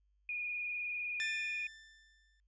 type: tone with vibrato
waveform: sine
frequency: 2445 Hz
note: D#7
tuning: 31 cents flat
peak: -36 dBFS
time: 0.29-1.67 s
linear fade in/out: 2 ms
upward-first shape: sine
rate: 20 Hz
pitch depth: 31 cents each way
type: tone with exponential decay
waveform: sawtooth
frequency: 1774 Hz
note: A6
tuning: 14 cents sharp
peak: -31 dBFS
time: 1.2-2.4 s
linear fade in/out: 0 ms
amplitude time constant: 260 ms
effects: added 50 Hz sine -70 dBFS peak until 2.47 s + resampled to 16000 Hz